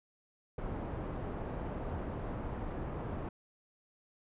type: low-pass noise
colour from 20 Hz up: pink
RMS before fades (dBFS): -39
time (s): 0.58-3.29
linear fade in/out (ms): 5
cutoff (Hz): 910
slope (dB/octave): 12
effects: resampled to 8000 Hz